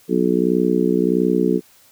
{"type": "harmonic tone", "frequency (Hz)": 61.5, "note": "B1", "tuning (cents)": -7, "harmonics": [3, 4, 5, 6, 7], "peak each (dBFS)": [-21, -21, -21, -21, -21], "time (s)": [0.08, 1.61], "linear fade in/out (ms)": 50, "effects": ["white hiss -52 dBFS RMS until 1.91 s"]}